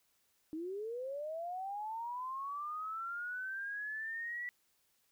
sine linear sweep, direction up, 304.3 to 1962 Hz, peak -38 dBFS, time 0.53-4.49 s, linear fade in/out 0 ms, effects white hiss -75 dBFS RMS until 5.11 s

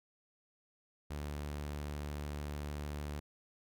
sawtooth tone, 73.42 Hz, D2, in tune, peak -35 dBFS, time 1.1-3.2 s, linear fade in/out 10 ms, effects none

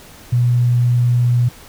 sine tone, 121.7 Hz, B2, 25 cents flat, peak -11 dBFS, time 0.32-1.49 s, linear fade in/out 10 ms, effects pink hiss -41 dBFS RMS until 1.68 s

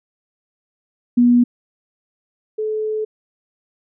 sine tone pair in turn, 242.4 / 431.9 Hz, B3 / A4, -32 / -32 cents, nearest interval minor seventh, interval 1000 cents, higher second, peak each -9 / -19 dBFS, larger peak first, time 1.17-1.44 / 2.58-3.05 s, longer second, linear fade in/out 10 ms, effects none

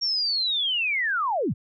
sine linear sweep, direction down, 5588 to 65.4 Hz, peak -22 dBFS, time 0.01-1.54 s, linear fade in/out 20 ms, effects none

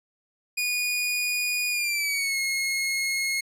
sawtooth tone with pitch glide, 2456 to 2163 Hz, D#7 to C#7, -23 to -43 cents, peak -21 dBFS, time 0.57-3.41 s, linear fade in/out 10 ms, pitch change -220 cents, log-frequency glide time 1.7-2.38 s, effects resampled to 32000 Hz

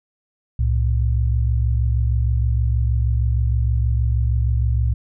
sine tone pair together, 65.41 / 111.79 Hz, C2 / A2, 0 / +28 cents, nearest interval major sixth, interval 928 cents, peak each -17 / -20 dBFS, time 0.59-4.94 s, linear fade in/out 5 ms, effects none

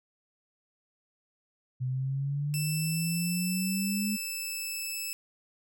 sine exponential sweep, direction up, 126.2 to 211.1 Hz, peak -28 dBFS, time 1.8-4.17 s, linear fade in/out 20 ms
10% pulse tone with pitch glide, 2654 to 2625 Hz, E7 to E7, +11 to -8 cents, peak -25 dBFS, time 2.54-5.13 s, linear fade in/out 0 ms, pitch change -19 cents, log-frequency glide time 2.7-5.02 s
effects none

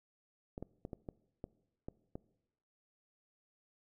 clicks, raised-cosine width 2 ms, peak -29 dBFS, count 8, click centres 0.579 / 0.626 / 0.851 / 0.932 / 1.088 / 1.441 / 1.885 / 2.155 s, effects noise-tail reverb RT60 0.9 s tail -21 dB re dry

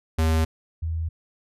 square / sine tone pair in turn, 80.1 / 81.41 Hz, E2 / E2, -49 / -21 cents, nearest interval unison, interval 28 cents, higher second, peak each -19 / -24 dBFS, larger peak first, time 0.18-0.45 / 0.82-1.09 s, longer neither, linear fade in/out 10 ms, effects resampled to 32000 Hz

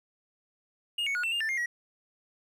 triangle tone with pitch steps, 2846 / 2220 / 1450 / 2686 / 2811 / 1776 / 2122 / 1913 Hz, F7 / C#7 / F#6 / E7 / F7 / A6 / C7 / A#6, +32 / +2 / -35 / +32 / +11 / +16 / +24 / +44 cents, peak -26 dBFS, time 0.98-1.66 s, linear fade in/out 5 ms, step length 85 ms, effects none

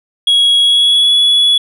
sine tone with pitch glide, 3322 to 3392 Hz, G#7 to G#7, 0 to +36 cents, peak -4 dBFS, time 0.27-1.58 s, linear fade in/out 5 ms, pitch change +36 cents, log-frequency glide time 0.6-1.12 s, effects tanh soft clip ceiling -6 dBFS

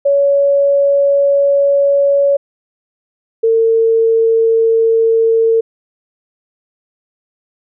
sine tone pair in turn, 562 / 452.4 Hz, C#5 / A4, +24 / +48 cents, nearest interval major third, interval 376 cents, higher first, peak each -8 dBFS, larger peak neither, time 0.05-2.37 / 3.43-5.61 s, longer first, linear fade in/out 10 ms, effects none

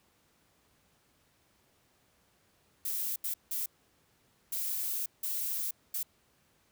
violet noise bursts at uneven times, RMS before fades -34 dBFS, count 6, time 2.85-3.16 / 3.24-3.34 / 3.51-3.66 / 4.52-5.06 / 5.23-5.71 / 5.94-6.03 s, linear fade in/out 5 ms, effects pink hiss -69 dBFS RMS until 6.71 s + high-pass 60 Hz 12 dB/octave

